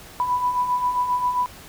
sine beating tone pair, 984 / 991.5 Hz, B5 / B5, -7 / +7 cents, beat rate 7.5 Hz, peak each -28 / -20 dBFS, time 0.2-1.46 s, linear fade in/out 0 ms, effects pink hiss -43 dBFS RMS until 1.68 s

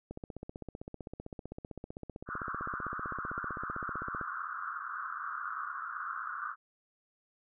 click train, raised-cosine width 2 ms, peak -28 dBFS, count 65, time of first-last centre 0.11-4.213 s, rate 15.6 Hz
white band-pass noise, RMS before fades -39 dBFS, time 2.26-6.56 s, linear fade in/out 50 ms, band 1100 to 1500 Hz, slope 96 dB/octave
effects none

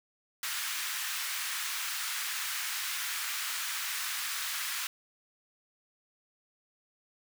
pink high-pass noise, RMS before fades -35 dBFS, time 0.43-4.87 s, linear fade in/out 2 ms, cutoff 1300 Hz, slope 24 dB/octave, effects none

